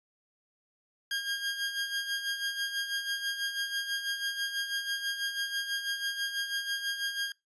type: tone with tremolo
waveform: 20% pulse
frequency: 1618 Hz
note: G#6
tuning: 46 cents flat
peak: -24 dBFS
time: 1.11-7.32 s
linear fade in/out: 2 ms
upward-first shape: sine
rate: 6.1 Hz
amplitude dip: 60%
effects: noise-tail reverb RT60 0.2 s tail -24 dB re dry + resampled to 24000 Hz